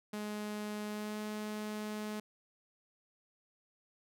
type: tone with pitch glide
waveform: sawtooth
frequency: 210 to 212.3 Hz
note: G#3 to G#3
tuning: +19 to +38 cents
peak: -34 dBFS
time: 0.13-2.2 s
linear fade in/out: 5 ms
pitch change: +19 cents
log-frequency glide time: 0.88-1.19 s
effects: none